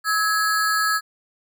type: ring-modulated tone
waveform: square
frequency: 1480 Hz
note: F#6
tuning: in tune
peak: -16 dBFS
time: 0.04-1.01 s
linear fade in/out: 50 ms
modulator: 185 Hz
effects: none